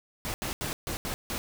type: noise bursts at uneven times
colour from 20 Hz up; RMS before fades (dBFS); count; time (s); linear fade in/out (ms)
pink; -33; 6; 0.25-0.34 / 0.42-0.53 / 0.61-0.73 / 0.87-0.97 / 1.05-1.14 / 1.3-1.38; 0
effects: none